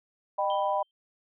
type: chord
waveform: sine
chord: Eb augmented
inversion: none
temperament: equal with one note detuned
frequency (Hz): 609.8 / 784 / 987.8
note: Eb5 / G5 / B5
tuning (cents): -35 / 0 / 0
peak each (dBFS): -29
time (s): 0.38-0.83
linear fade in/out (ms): 10
type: tone with exponential decay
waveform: sine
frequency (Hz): 3136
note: G7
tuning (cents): 0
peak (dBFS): -37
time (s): 0.5-0.91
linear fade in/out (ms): 1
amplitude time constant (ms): 89
effects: none